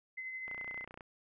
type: tone with tremolo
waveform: sine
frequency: 2049 Hz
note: C7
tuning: 37 cents flat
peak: -38 dBFS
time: 0.17-0.85 s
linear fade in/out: 10 ms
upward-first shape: triangle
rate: 12 Hz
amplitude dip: 40%
type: click train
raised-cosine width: 0.5 ms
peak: -33 dBFS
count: 17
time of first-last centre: 0.48-1.008 s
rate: 30.3 Hz
effects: none